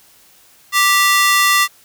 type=ring-modulated tone; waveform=sawtooth; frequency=1568 Hz; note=G6; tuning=in tune; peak=-4 dBFS; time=0.72-1.68 s; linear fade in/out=50 ms; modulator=395 Hz; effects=white hiss -49 dBFS RMS until 1.84 s